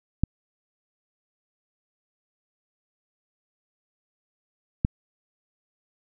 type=clicks; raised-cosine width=5 ms; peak=-8 dBFS; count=2; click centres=0.236 / 4.849 s; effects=none